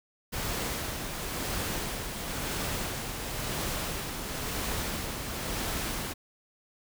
pink noise with tremolo, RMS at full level -32 dBFS, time 0.32-6.14 s, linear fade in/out 20 ms, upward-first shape sine, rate 0.97 Hz, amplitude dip 40%, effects none

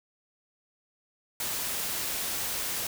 white noise, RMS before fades -32 dBFS, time 1.4-2.87 s, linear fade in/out 2 ms, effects none

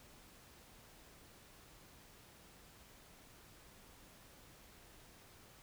silence, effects pink hiss -61 dBFS RMS until 5.62 s

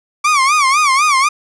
30% pulse tone with vibrato, 1140 Hz, C#6, 48 cents sharp, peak -7 dBFS, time 0.24-1.29 s, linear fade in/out 10 ms, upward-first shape sine, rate 4 Hz, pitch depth 150 cents each way, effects resampled to 22050 Hz + 8-bit

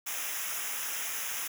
white noise with comb filter, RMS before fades -35 dBFS, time 0.06-1.48 s, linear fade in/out 10 ms, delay 0.23 ms, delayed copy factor -0.85, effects none

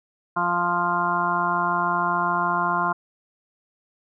harmonic tone, 174.61 Hz, F3, in tune, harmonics 1 / 2 / 4 / 5 / 6 / 7 / 8, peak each -32 / -33 / -28 / -30 / -23 / -31 / -27 dBFS, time 0.36-2.93 s, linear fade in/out 10 ms, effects none

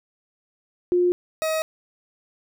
sine / 40% pulse tone pair in turn, 355.7 / 633.8 Hz, F4 / D#5, +32 / +32 cents, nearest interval minor seventh, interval 1000 cents, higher second, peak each -16 / -21 dBFS, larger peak first, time 0.92-1.12 / 1.42-1.62 s, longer neither, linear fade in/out 0 ms, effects none

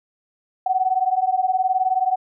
sine beating tone pair, 740 / 759 Hz, F#5 / F#5, 0 / +44 cents, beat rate 19 Hz, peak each -20 dBFS, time 0.66-2.16 s, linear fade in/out 5 ms, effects none

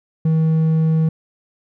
sine tone with hard clipping, 159.7 Hz, D#3, 45 cents sharp, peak -14 dBFS, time 0.25-1.09 s, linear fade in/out 5 ms, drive 3 dB, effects none

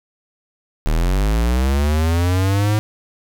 square linear sweep, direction up, 36.71 to 108.1 Hz, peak -15 dBFS, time 0.86-2.79 s, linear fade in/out 0 ms, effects none

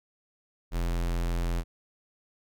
square tone, 42.84 Hz, F1, 33 cents flat, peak -27 dBFS, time 0.71-1.64 s, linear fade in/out 50 ms, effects none

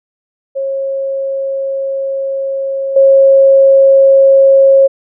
sine tone with level steps, 543 Hz, C#5, 36 cents flat, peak -14 / -3 dBFS, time 0.55-4.88 s, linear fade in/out 20 ms, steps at 2.96 s, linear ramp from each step 5 ms, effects none

